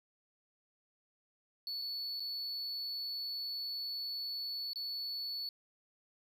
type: tone with dropouts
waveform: triangle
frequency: 4435 Hz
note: C#8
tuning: in tune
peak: -36 dBFS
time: 1.67-5.49 s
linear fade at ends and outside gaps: 1 ms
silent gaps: 1.817-1.82 / 2.197-2.203 / 4.733-4.758 s
effects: none